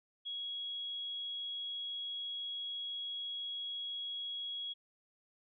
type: tone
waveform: sine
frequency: 3322 Hz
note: G#7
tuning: in tune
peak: -38 dBFS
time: 0.25-4.74 s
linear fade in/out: 20 ms
effects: none